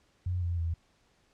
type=tone with pitch steps; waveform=sine; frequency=89.7 / 86.34 / 83.11 Hz; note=F2 / F2 / E2; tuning=+47 / -19 / +15 cents; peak=-28 dBFS; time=0.26-0.74 s; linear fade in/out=5 ms; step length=160 ms; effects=pink hiss -68 dBFS RMS until 1.33 s + low-pass 7000 Hz 12 dB/octave